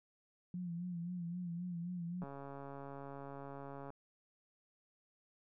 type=tone with vibrato; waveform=sine; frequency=174.61 Hz; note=F3; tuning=in tune; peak=-39 dBFS; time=0.54-2.24 s; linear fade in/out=2 ms; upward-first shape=sine; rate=3.8 Hz; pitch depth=62 cents each way
type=click train; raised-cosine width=1 ms; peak=-35 dBFS; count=235; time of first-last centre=2.22-3.903 s; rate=139 Hz
effects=none